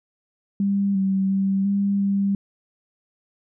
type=tone with pitch steps; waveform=sine; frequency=198.9 / 192.6 / 194.3 / 199.6 / 198.2 Hz; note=G3 / G3 / G3 / G3 / G3; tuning=+25 / -30 / -15 / +32 / +19 cents; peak=-18 dBFS; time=0.6-2.35 s; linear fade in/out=2 ms; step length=350 ms; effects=none